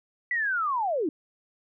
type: linear sweep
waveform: sine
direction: down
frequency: 1988 to 277.5 Hz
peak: -24 dBFS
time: 0.31-1.09 s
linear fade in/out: 2 ms
effects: none